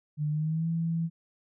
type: tone with pitch glide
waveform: sine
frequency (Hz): 150 to 165.48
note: D3 to E3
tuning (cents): +37 to +7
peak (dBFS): -26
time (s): 0.17-1.1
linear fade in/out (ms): 50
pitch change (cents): +170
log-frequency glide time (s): 0.3-0.68
effects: none